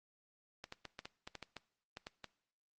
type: clicks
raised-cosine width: 0.2 ms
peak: -27 dBFS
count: 12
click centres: 0.641 / 0.724 / 0.853 / 0.991 / 1.055 / 1.275 / 1.353 / 1.427 / 1.567 / 1.971 / 2.069 / 2.243 s
effects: noise-tail reverb RT60 0.6 s tail -20 dB re dry + Opus 24 kbps